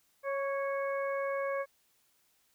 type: harmonic tone with a mistuned harmonic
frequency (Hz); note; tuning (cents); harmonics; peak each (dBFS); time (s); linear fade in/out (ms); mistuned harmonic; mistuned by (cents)
551; C#5; -11; 1 / 2 / 3 / 4; -32 / -38 / -42 / -44; 0.23-1.66; 50; 2; +22
effects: white hiss -71 dBFS RMS until 2.54 s